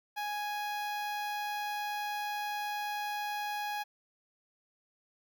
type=tone with notch filter; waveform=sawtooth; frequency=830.6 Hz; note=G#5; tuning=in tune; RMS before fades=-36 dBFS; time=0.16-3.84 s; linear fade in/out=20 ms; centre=8200 Hz; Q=0.95; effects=12-bit